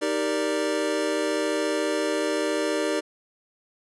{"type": "chord", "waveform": "square", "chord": "Eb major seventh", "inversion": "none", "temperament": "equal", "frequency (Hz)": [311.1, 392, 466.2, 587.3], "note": ["Eb4", "G4", "Bb4", "D5"], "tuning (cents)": [0, 0, 0, 0], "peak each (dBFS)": [-29, -30, -31, -29], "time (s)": [0.01, 3.01], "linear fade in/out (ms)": 20, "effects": ["resampled to 24000 Hz"]}